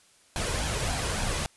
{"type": "noise with flanger", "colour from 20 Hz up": "pink", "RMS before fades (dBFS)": -29, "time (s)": [0.36, 1.46], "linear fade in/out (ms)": 0, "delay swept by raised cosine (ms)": [1.2, 2.05], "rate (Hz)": 3.5, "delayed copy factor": 0.5, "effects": ["white hiss -60 dBFS RMS until 1.56 s", "resampled to 24000 Hz"]}